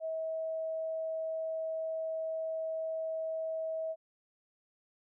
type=tone; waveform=sine; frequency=643 Hz; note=E5; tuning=43 cents flat; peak=-33 dBFS; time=0-3.96 s; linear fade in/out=50 ms; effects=none